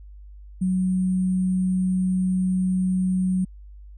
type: tone with sample-and-hold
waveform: sine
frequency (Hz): 185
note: F#3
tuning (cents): 0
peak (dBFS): -19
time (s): 0.61-3.45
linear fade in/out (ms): 10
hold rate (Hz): 8820
effects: added 50 Hz sine -40 dBFS peak until 3.97 s + resampled to 22050 Hz